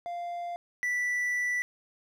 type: tone pair in turn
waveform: triangle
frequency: 696 / 1968.6 Hz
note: F5 / B6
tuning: -6 / -6 cents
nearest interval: octave + tritone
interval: 1800 cents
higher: second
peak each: -31 / -25 dBFS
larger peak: second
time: 0.06-0.56 / 0.83-1.62 s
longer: second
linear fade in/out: 0 ms
effects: none